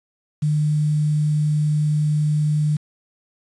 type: tone with quantisation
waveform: sine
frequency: 150.9 Hz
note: D3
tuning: 47 cents sharp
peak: -16 dBFS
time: 0.42-2.77 s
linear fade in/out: 10 ms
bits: 7
effects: resampled to 22050 Hz